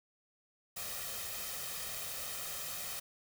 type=noise with comb filter; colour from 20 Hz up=white; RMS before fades=-41 dBFS; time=0.76-3 s; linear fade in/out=10 ms; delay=1.6 ms; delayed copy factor=+0.6; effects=none